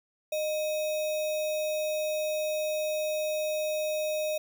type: tone with sample-and-hold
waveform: sine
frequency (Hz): 615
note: D#5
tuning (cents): -20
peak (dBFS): -27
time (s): 0.32-4.38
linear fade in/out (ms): 5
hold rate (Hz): 3150
effects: none